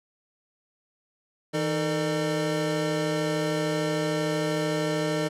square tone cluster, 160.9 / 310.4 / 449.5 / 603 Hz, E3 / D#4 / A4 / D5, -42 / -4 / +37 / +46 cents, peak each -31 dBFS, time 1.53-5.29 s, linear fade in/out 20 ms, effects low-pass 9000 Hz 12 dB/octave

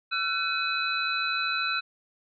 sine tone cluster, 1348 / 1501 / 2537 / 3984 Hz, E6 / F#6 / D#7 / B7, +38 / +24 / +33 / +14 cents, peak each -31 dBFS, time 0.11-1.81 s, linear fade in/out 20 ms, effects none

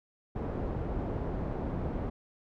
pink low-pass noise, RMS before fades -34 dBFS, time 0.35-2.1 s, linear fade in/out 10 ms, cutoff 650 Hz, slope 12 dB/octave, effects none

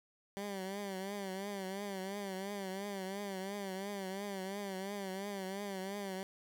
15% pulse tone with vibrato, 195.7 Hz, G3, 3 cents flat, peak -33 dBFS, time 0.37-6.23 s, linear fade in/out 0 ms, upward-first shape triangle, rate 2.9 Hz, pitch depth 94 cents each way, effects none

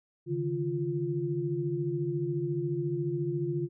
sine tone cluster, 140.6 / 154.8 / 348.4 Hz, C#3 / D#3 / F4, +25 / -9 / -4 cents, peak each -33 / -35 / -31 dBFS, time 0.26-3.69 s, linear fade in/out 50 ms, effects none

